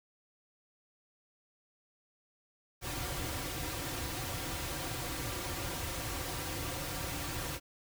pink noise with comb filter, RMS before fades -38 dBFS, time 2.81-7.6 s, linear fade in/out 50 ms, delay 4.7 ms, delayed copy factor -0.7, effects none

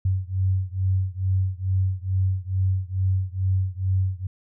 sine beating tone pair, 93.4 / 95.7 Hz, F#2 / G2, +17 / -41 cents, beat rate 2.3 Hz, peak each -23 / -24 dBFS, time 0.05-4.27 s, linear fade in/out 5 ms, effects none

